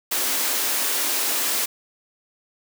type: high-pass noise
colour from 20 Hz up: white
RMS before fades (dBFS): -23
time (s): 0.11-1.66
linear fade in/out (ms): 10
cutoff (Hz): 230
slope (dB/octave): 96
effects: none